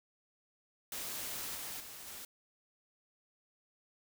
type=noise with level steps; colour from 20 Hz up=white; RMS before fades=-41 / -43 / -49 / -47 dBFS; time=0.92-2.25 s; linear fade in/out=2 ms; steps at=1.55 / 1.8 / 2.07 s; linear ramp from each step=2 ms; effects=none